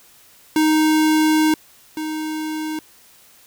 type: tone pair in turn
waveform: square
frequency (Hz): 311.1 / 311.1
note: D#4 / D#4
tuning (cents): 0 / 0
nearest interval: unison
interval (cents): 0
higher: neither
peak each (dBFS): -14 / -24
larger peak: first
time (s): 0.56-1.54 / 1.97-2.79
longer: first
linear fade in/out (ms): 2
effects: white hiss -50 dBFS RMS until 3.46 s